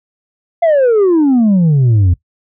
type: exponential sweep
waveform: sine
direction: down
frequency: 696 to 84 Hz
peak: -4 dBFS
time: 0.62-2.14 s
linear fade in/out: 10 ms
effects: noise-tail reverb RT60 0.1 s tail -19 dB re dry + tanh soft clip ceiling -6 dBFS